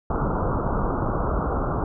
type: low-pass noise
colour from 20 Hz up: pink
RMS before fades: -24 dBFS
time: 0.1-1.84 s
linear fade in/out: 2 ms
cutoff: 1400 Hz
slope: 96 dB/octave
effects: none